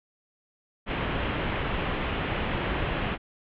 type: low-pass noise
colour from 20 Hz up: pink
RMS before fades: -29 dBFS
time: 0.86-3.18 s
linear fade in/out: 50 ms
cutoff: 3200 Hz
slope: 48 dB/octave
effects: none